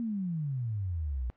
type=exponential sweep; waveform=sine; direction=down; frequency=240 to 58.1 Hz; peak=-30 dBFS; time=0-1.3 s; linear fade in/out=0 ms; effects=pink hiss -69 dBFS RMS until 1.36 s + low-pass 2000 Hz 12 dB/octave